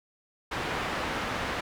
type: low-pass noise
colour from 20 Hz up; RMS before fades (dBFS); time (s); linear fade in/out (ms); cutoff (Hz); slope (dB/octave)
white; -32; 0.51-1.61; 10; 1800; 12
effects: none